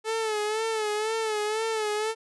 sawtooth tone with vibrato, 434 Hz, A4, 24 cents flat, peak -22 dBFS, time 0.04-2.15 s, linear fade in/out 50 ms, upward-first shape sine, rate 2 Hz, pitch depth 62 cents each way, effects resampled to 24000 Hz

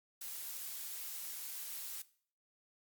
blue noise, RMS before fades -44 dBFS, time 0.21-2.02 s, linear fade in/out 5 ms, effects noise-tail reverb RT60 0.5 s tail -18 dB re dry + Opus 48 kbps

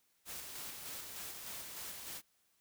white noise with tremolo, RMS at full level -45 dBFS, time 0.25-2.22 s, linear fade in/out 50 ms, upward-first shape square, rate 3.3 Hz, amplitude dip 30%, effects white hiss -75 dBFS RMS until 2.6 s

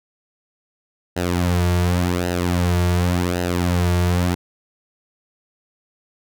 sawtooth tone with flanger, 88.5 Hz, F2, 23 cents sharp, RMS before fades -19 dBFS, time 1.16-4.35 s, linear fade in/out 10 ms, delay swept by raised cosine 0.87 to 3.97 ms, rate 0.89 Hz, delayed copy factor -0.7, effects none

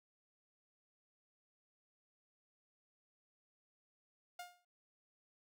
sawtooth tone with exponential decay, 710 Hz, F5, 28 cents sharp, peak -40 dBFS, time 4.39-4.65 s, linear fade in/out 5 ms, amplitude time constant 55 ms, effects none

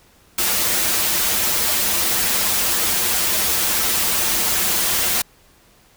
white noise with comb filter, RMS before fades -19 dBFS, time 0.38-5.22 s, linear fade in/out 5 ms, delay 7.3 ms, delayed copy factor -0.8, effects pink hiss -53 dBFS RMS until 5.96 s

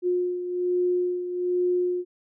sine beating tone pair, 358.1 / 359.3 Hz, F4 / F4, +43 / +49 cents, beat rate 1.2 Hz, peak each -23 / -30 dBFS, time 0.02-2.05 s, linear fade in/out 50 ms, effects none

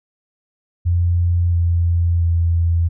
sine tone with pitch steps, 86.9 / 85.5 / 84.4 Hz, F2 / F2 / E2, -8 / -36 / +41 cents, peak -13 dBFS, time 0.85-2.89 s, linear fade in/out 20 ms, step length 680 ms, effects none

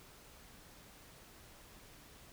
silence, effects pink hiss -58 dBFS RMS until 2.32 s

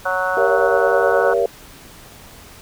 harmonic tone, 185 Hz, F#3, in tune, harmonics 3 / 4 / 5 / 6 / 7 / 8, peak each -23 / -25 / -27 / -26 / -27 / -22 dBFS, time 0.05-1.34 s, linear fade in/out 10 ms
sine chord, G diminished seventh, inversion none, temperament just, 392 / 470.4 / 564.5 / 677.4 Hz, G4 / Bb4 / Db5 / Fb5, 0 / +16 / +31 / +47 cents, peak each -21 / -18 / -20 / -22 dBFS, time 0.37-1.46 s, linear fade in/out 2 ms
effects pink hiss -42 dBFS RMS until 2.61 s

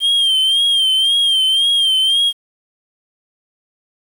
triangle tone with vibrato, 3177 Hz, G7, 23 cents sharp, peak -10 dBFS, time 0-2.33 s, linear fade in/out 50 ms, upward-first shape sine, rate 1.9 Hz, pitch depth 61 cents each way, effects 7-bit

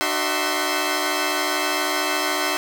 10% pulse tone cluster, 301.4 / 375.1 / 657 / 1052 Hz, D4 / F#4 / E5 / C6, +45 / +24 / -6 / +9 cents, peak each -18 dBFS, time 0.01-2.57 s, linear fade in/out 0 ms, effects none

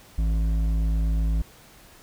triangle tone with hard clipping, 54.1 Hz, A1, 29 cents flat, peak -22 dBFS, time 0.18-1.42 s, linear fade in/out 5 ms, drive 12 dB, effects pink hiss -51 dBFS RMS until 2.02 s

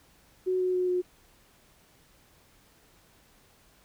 sine tone with pitch steps, 370 / 367 / 364.1 / 361.1 Hz, F#4 / F#4 / F#4 / F#4, 0 / -14 / -28 / -42 cents, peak -24 dBFS, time 0.46-1.02 s, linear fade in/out 20 ms, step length 140 ms, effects pink hiss -61 dBFS RMS until 3.84 s

